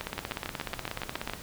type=two click trains; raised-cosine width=0.3 ms; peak=-16 / -16 dBFS; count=23 / 9; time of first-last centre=0.01-1.335 / 0.18-1.297 s; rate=16.6 / 7.16 Hz; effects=pink hiss -44 dBFS RMS until 1.42 s

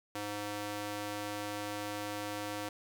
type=tone with high-pass filter; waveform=square; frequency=103.6 Hz; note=G#2; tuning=4 cents flat; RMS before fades=-39 dBFS; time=0.15-2.69 s; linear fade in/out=5 ms; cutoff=350 Hz; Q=0.7; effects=11-bit

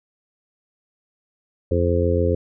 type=harmonic tone; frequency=86.9 Hz; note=F2; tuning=8 cents flat; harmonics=1 / 2 / 3 / 4 / 5 / 6; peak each=-20 / -29 / -27 / -26 / -23 / -23 dBFS; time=1.71-2.35 s; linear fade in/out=5 ms; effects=none

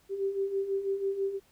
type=beating tone pair; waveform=sine; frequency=387.4 / 393.5 Hz; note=G4 / G4; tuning=-20 / +7 cents; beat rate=6.1 Hz; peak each=-35 / -29 dBFS; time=0.09-1.4 s; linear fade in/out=50 ms; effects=pink hiss -65 dBFS RMS until 1.51 s

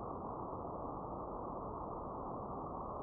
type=low-pass noise; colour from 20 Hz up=white; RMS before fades=-44 dBFS; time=0-3.02 s; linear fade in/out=0 ms; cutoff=1200 Hz; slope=96 dB/octave; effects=none

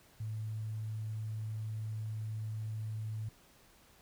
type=tone with quantisation; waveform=sine; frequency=109 Hz; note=A2; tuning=16 cents flat; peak=-36 dBFS; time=0.2-3.29 s; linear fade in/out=5 ms; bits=11; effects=pink hiss -63 dBFS RMS until 4.01 s

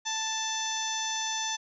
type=harmonic tone with a mistuned harmonic; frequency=882 Hz; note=A5; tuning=4 cents sharp; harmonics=1 / 2 / 3 / 4 / 5 / 6 / 7 / 8; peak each=-35 / -38 / -42 / -35 / -44 / -41 / -34 / -45 dBFS; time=0.05-1.57 s; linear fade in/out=20 ms; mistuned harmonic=7; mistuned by=-18 cents; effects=none

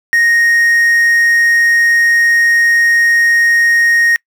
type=tone with quantisation; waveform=triangle; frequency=1864.7 Hz; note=A#6; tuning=in tune; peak=-6 dBFS; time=0.13-4.16 s; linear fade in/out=0 ms; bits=5; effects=noise-tail reverb RT60 0.1 s tail -26 dB re dry

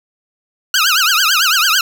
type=tone with vibrato; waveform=15% pulse; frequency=1409 Hz; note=F6; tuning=15 cents sharp; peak=-4 dBFS; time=0.74-1.81 s; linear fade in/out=2 ms; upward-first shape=triangle; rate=9 Hz; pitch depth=270 cents each way; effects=none

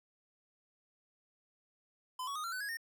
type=tone with pitch steps; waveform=square; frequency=1017 / 1121.9 / 1237.7 / 1365.4 / 1506.3 / 1661.7 / 1833.1 Hz; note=C6 / C#6 / D#6 / F6 / F#6 / G#6 / A#6; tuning=-50 / +20 / -9 / -40 / +31 / +1 / -30 cents; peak=-38 dBFS; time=2.19-2.771 s; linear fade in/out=5 ms; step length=83 ms; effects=none

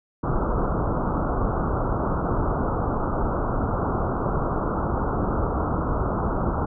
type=low-pass noise; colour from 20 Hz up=pink; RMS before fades=-24 dBFS; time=0.23-6.66 s; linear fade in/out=10 ms; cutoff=1400 Hz; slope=96 dB/octave; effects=none

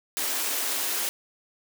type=high-pass noise; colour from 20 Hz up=white; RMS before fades=-28 dBFS; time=0.17-1.09 s; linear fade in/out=0 ms; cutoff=240 Hz; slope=96 dB/octave; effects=none

